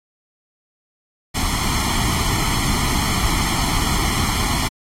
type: noise with comb filter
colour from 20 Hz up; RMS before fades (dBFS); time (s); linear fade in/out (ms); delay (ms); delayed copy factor
pink; -20; 1.34-4.69; 20; 0.94; +0.8
effects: low-pass 11000 Hz 12 dB/octave + AAC 48 kbps